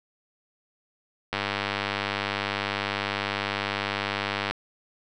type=click train; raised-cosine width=0.3 ms; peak=-10 dBFS; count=319; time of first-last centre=1.33-4.51 s; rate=100 Hz; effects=none